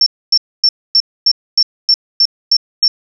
sine tone bursts, 5420 Hz, E8, 47 cents sharp, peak -6 dBFS, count 10, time 0.01-2.88 s, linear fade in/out 2 ms, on 53 ms, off 260 ms, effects none

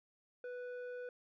square tone with low-pass filter, 493.9 Hz, B4, in tune, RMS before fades -45 dBFS, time 0.44-1.09 s, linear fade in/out 2 ms, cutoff 1300 Hz, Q 1.3, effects none

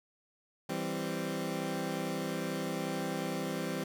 20% pulse chord, C major, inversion first, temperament equal, 164.81 / 196 / 261.6 Hz, E3 / G3 / C4, 0 / 0 / 0 cents, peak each -33 dBFS, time 0.69-3.84 s, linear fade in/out 5 ms, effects none

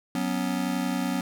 square chord, F# suspended fourth, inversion none, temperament just, 185 / 246.7 / 277.5 Hz, F#3 / B3 / C#4, 0 / -2 / +2 cents, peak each -31 / -30 / -31 dBFS, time 0.15-1.21 s, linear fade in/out 2 ms, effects none

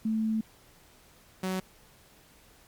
sine / sawtooth tone pair in turn, 220 / 187.04 Hz, A3 / F#3, 0 / +19 cents, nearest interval minor third, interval 281 cents, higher first, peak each -25 dBFS, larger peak neither, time 0.05-0.41 / 1.43-1.6 s, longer first, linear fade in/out 5 ms, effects pink hiss -58 dBFS RMS until 2.67 s + MP3 96 kbps

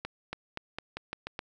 accelerating click train, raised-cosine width 0.3 ms, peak -19 dBFS, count 8, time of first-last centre 0.05-1.391 s, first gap 280 ms, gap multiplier 0.87, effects none

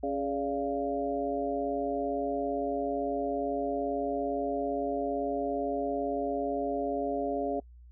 harmonic tone with a mistuned harmonic, 138.59 Hz, C#3, in tune, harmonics 2 / 3 / 4 / 5, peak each -34 / -34 / -34 / -34 dBFS, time 0.03-7.6 s, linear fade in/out 5 ms, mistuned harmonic 4, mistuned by +64 cents, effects noise-tail reverb RT60 0.1 s tail -26 dB re dry + added 60 Hz sine -49 dBFS peak until 7.91 s

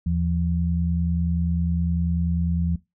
sine tone pair together, 80.5 / 170.57 Hz, E2 / F3, -41 / -41 cents, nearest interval octave + minor second, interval 1300 cents, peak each -23 dBFS, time 0.06-2.76 s, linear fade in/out 5 ms, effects noise-tail reverb RT60 0.2 s tail -19 dB re dry

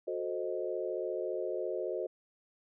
sine chord, F# diminished seventh, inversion none, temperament equal with one note detuned, 365.5 / 440 / 523.3 / 622.3 Hz, F#4 / A4 / C5 / Eb5, -21 / 0 / 0 / 0 cents, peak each -37 / -39 / -38 / -39 dBFS, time 0.07-2.07 s, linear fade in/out 10 ms, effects none

